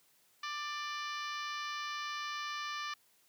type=harmonic tone; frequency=591 Hz; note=D5; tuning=11 cents sharp; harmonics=2 / 3 / 4 / 5 / 6 / 7 / 8 / 9 / 10; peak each=-40 / -44 / -46 / -48 / -50 / -51 / -52 / -53 / -54 dBFS; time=0.43-2.94 s; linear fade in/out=5 ms; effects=white hiss -69 dBFS RMS until 3.28 s + high-pass 100 Hz 12 dB/octave